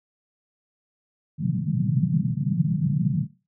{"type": "band-pass noise", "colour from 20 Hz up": "pink", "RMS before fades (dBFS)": -23, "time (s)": [1.38, 3.27], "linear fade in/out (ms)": 50, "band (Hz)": [130, 190], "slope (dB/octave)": 48, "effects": ["noise-tail reverb RT60 0.3 s tail -17 dB re dry"]}